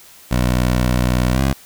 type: tone with pitch glide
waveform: 15% pulse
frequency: 61.74 to 67.33 Hz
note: B1 to C#2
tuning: 0 to -50 cents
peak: -8 dBFS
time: 0.31-1.53 s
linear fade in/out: 5 ms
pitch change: +150 cents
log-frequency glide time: 1.32-1.41 s
effects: white hiss -44 dBFS RMS until 1.65 s

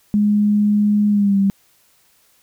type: tone with pitch glide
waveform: sine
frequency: 207.8 to 196.48 Hz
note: G#3 to G3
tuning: +1 to +4 cents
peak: -12 dBFS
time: 0.14-1.5 s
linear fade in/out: 0 ms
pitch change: -97 cents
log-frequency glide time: 1.09-1.38 s
effects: white hiss -57 dBFS RMS until 2.42 s

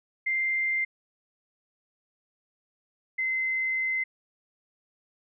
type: tone pair in turn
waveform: sine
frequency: 2093 / 2061 Hz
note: C7 / C7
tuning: 0 / -27 cents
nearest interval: unison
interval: 27 cents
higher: first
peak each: -24 / -25 dBFS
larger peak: first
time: 0.26-0.85 / 3.18-4.04 s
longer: second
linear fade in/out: 10 ms
effects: none

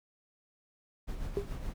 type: noise with tremolo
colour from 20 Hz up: brown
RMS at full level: -36 dBFS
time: 1.07-1.74 s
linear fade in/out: 20 ms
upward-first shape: sine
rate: 7.1 Hz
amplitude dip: 50%
type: tone with exponential decay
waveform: sine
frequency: 402 Hz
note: G4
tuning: 44 cents sharp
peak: -25 dBFS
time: 1.37-1.49 s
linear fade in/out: 0 ms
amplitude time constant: 26 ms
effects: none

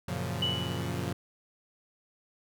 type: chord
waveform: sawtooth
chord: Gb major seventh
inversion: none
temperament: equal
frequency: 92.5 / 116.54 / 138.59 / 174.61 Hz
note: Gb2 / Bb2 / Db3 / F3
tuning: 0 / 0 / 0 / 0 cents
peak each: -33 dBFS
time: 0.08-1.13 s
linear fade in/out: 5 ms
type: tone with exponential decay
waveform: sine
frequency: 2960 Hz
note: F#7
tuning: in tune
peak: -25 dBFS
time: 0.42-1.07 s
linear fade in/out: 5 ms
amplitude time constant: 140 ms
effects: none

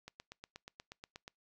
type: click train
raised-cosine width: 0.2 ms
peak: -30 dBFS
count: 11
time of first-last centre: 0.08-1.279 s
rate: 8.34 Hz
effects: noise-tail reverb RT60 0.2 s tail -26 dB re dry

